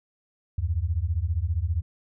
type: beating tone pair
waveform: sine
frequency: 76.2 / 91.2 Hz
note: D#2 / F#2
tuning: -36 / -24 cents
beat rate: 15 Hz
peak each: -26 dBFS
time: 0.58-1.82 s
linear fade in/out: 5 ms
effects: none